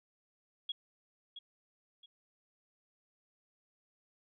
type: tone with echo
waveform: sine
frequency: 3322 Hz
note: G#7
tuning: in tune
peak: -34 dBFS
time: 0.69-0.72 s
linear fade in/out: 5 ms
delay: 670 ms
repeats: 2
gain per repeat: -10 dB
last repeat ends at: 2.06 s
effects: none